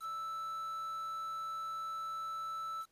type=tone with quantisation; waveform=triangle; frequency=1318.5 Hz; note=E6; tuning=in tune; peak=-36 dBFS; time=0-2.86 s; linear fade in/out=50 ms; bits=9; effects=pink hiss -75 dBFS RMS until 2.91 s + resampled to 32000 Hz